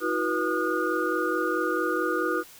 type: tone cluster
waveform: sine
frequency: 321.7 / 366.3 / 484.9 / 1225 / 1444 Hz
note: E4 / F#4 / B4 / D#6 / F#6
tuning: -42 / -17 / -32 / -27 / -43 cents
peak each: -30 dBFS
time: 0-2.44 s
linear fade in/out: 50 ms
effects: white hiss -49 dBFS RMS until 2.59 s